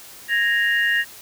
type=tone cluster; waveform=sine; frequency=1661 / 1865 / 2813 Hz; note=G#6 / A#6 / F7; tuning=0 / 0 / +12 cents; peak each=-23 / -18 / -27 dBFS; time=0.28-1.05 s; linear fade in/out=50 ms; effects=white hiss -42 dBFS RMS until 1.21 s